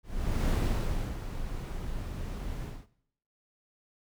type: noise with ADSR envelope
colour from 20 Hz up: brown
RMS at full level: -25 dBFS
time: 0.03-2.87 s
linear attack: 460 ms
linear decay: 670 ms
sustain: -11 dB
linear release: 230 ms
effects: noise-tail reverb RT60 0.7 s tail -18 dB re dry